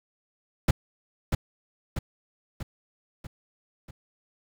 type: noise with echo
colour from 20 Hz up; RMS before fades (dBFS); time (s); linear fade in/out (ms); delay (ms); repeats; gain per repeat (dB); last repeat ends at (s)
brown; -19; 0.68-0.71; 5; 640; 5; -5; 3.91
effects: none